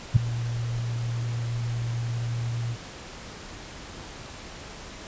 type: tone with ADSR envelope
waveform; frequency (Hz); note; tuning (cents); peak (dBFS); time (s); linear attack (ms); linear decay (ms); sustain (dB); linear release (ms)
sine; 117.7; A#2; +17; -9; 0.14-2.77; 24; 5; -17; 51
effects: pink hiss -41 dBFS RMS until 5.07 s + resampled to 16000 Hz